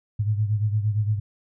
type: beating tone pair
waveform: sine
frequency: 104.5 / 113.2 Hz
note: G#2 / A2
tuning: +11 / +50 cents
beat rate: 8.7 Hz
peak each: -21 / -27 dBFS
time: 0.19-1.2 s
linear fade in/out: 10 ms
effects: none